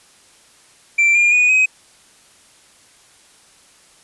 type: tone with pitch steps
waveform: triangle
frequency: 2349 / 2407 / 2466 / 2526 Hz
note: D7 / D7 / D#7 / D#7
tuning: 0 / +42 / -16 / +26 cents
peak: -9 dBFS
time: 0.98-1.66 s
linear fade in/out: 10 ms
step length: 170 ms
effects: white hiss -50 dBFS RMS until 4.03 s + resampled to 24000 Hz